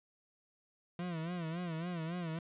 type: tone with vibrato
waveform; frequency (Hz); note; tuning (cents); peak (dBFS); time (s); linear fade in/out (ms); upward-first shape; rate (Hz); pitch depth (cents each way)
40% pulse; 169.1; E3; +44; -36; 0.99-2.39; 2; sine; 3.6; 110
effects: resampled to 8000 Hz + 11-bit